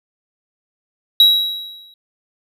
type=tone with exponential decay; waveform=triangle; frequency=3869 Hz; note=B7; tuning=36 cents flat; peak=-3 dBFS; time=1.2-1.94 s; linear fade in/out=2 ms; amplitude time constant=160 ms; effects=none